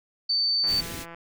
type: tone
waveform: sine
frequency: 4556 Hz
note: C#8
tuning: 47 cents sharp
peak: -21 dBFS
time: 0.29-0.81 s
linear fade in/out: 10 ms
type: click train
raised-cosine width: 0.5 ms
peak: -27 dBFS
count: 86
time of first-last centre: 0.64-1.146 s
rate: 168 Hz
type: band-stop noise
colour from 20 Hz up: pink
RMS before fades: -36 dBFS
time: 0.66-1.06 s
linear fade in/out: 50 ms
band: 490 to 1700 Hz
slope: 48 dB/octave
effects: none